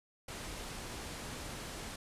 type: low-pass noise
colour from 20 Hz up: pink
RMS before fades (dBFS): -44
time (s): 0.28-1.96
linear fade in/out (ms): 5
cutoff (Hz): 11000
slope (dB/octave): 24
effects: resampled to 32000 Hz